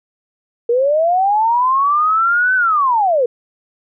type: linear two-way sweep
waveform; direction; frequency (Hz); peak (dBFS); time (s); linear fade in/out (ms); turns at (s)
sine; up then down; 460 to 1532 to 460; -11; 0.69-3.26; 5; 2.55
effects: none